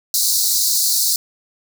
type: high-pass noise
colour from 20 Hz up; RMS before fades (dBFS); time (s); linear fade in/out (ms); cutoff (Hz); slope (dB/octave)
pink; -17; 0.14-1.16; 2; 4000; 96
effects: none